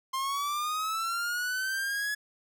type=linear sweep; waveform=45% pulse; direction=up; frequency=1050 to 1697 Hz; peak=-29 dBFS; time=0.13-2.15 s; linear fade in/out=10 ms; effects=none